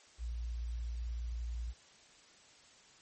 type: tone with quantisation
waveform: sine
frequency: 58.27 Hz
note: A#1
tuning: in tune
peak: -36 dBFS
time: 0.18-1.74 s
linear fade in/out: 50 ms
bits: 11
effects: white hiss -61 dBFS RMS until 3.01 s + MP3 32 kbps